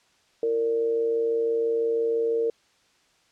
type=tone with amplitude modulation; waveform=sine; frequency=460 Hz; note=A#4; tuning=23 cents flat; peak=-19 dBFS; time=0.43-2.5 s; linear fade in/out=2 ms; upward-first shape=sine; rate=126 Hz; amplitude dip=50%; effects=white hiss -63 dBFS RMS until 3.31 s + low-pass 6000 Hz 12 dB/octave